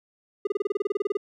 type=tone bursts; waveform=triangle; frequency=404.9 Hz; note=G#4; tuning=44 cents flat; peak=-19 dBFS; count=15; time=0.45-1.171 s; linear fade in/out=5 ms; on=21 ms; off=29 ms; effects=none